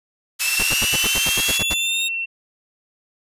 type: band-pass noise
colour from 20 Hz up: white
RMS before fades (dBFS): -24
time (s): 0.39-1.59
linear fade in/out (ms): 20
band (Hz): 1400 to 12000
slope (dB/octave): 12
type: linear sweep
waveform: sawtooth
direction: up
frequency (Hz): 2593 to 3729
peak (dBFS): -19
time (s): 0.4-2.09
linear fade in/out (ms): 20
type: tone with pitch glide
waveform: sine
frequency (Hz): 2682 to 2707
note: E7 to E7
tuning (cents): +29 to +45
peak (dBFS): -22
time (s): 0.45-2.26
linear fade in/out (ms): 20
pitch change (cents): +16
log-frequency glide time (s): 0.59-1.7
type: noise bursts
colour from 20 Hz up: pink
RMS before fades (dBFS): -24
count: 11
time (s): 0.59-1.742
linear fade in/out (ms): 10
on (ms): 42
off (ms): 69
effects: resampled to 32000 Hz